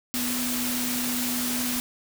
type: tone in noise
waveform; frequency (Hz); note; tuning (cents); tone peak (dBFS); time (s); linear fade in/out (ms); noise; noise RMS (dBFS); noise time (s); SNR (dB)
sine; 246.1; B3; -6; -29; 0.14-1.8; 0; white; -29; 0.14-1.8; -3
effects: none